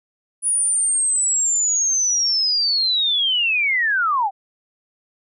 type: linear sweep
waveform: sine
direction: down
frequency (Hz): 9820 to 740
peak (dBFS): -16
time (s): 0.42-4.31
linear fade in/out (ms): 50
effects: none